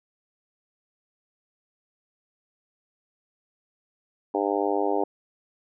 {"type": "harmonic tone", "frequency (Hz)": 100.8, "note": "G2", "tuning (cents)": 49, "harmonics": [3, 4, 5, 6, 7, 8, 9], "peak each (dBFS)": [-29, -27, -30, -32, -31, -30, -34], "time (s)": [4.34, 5.04], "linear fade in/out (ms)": 5, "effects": []}